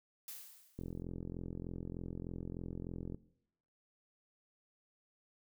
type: noise with exponential decay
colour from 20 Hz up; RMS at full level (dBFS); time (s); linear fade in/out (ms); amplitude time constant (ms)
blue; -45; 0.28-1.02; 1; 160
type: click train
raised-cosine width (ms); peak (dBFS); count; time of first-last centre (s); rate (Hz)
3; -30; 103; 0.79-3.146; 43.3
effects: noise-tail reverb RT60 0.8 s tail -20 dB re dry